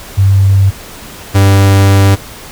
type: tone pair in turn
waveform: sine / 45% pulse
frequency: 97.5 / 98.12 Hz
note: G2 / G2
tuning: -9 / +2 cents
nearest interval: unison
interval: 11 cents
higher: second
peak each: -4 dBFS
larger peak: neither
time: 0.17-0.71 / 1.34-2.16 s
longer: second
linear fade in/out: 20 ms
effects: pink hiss -30 dBFS RMS until 2.51 s